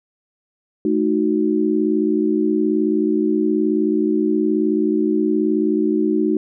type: chord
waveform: sine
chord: D# diminished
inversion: second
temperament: equal with one note detuned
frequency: 217 / 311.1 / 370 Hz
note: A3 / D#4 / F#4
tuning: -24 / 0 / 0 cents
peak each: -21 / -18 / -20 dBFS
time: 0.85-6.37 s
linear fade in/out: 2 ms
effects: none